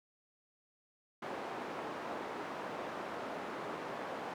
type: band-pass noise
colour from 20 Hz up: white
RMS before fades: -42 dBFS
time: 1.22-4.34 s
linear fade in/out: 5 ms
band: 240 to 960 Hz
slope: 12 dB/octave
effects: none